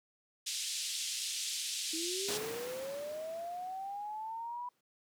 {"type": "band-pass noise", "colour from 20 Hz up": "pink", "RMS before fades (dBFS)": -38, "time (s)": [0.46, 2.38], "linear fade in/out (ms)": 10, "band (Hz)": [3100, 9400], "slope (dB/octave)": 24}
{"type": "linear sweep", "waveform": "sine", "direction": "up", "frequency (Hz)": [316.4, 987.8], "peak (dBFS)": -38, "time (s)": [1.93, 4.69], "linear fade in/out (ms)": 5}
{"type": "noise with exponential decay", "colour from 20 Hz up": "pink", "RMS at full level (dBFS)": -38, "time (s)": [2.28, 4.81], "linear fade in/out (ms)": 5, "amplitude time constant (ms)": 550}
{"effects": ["high-pass 200 Hz 12 dB/octave"]}